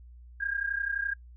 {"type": "tone pair together", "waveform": "sine", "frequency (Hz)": [1600, 1631.7], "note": ["G6", "G#6"], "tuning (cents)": [35, -31], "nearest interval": "unison", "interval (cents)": 34, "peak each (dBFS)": [-32, -31], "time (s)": [0.4, 1.14], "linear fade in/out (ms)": 10, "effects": ["noise-tail reverb RT60 0.1 s tail -21 dB re dry", "added 60 Hz sine -47 dBFS peak until 1.36 s"]}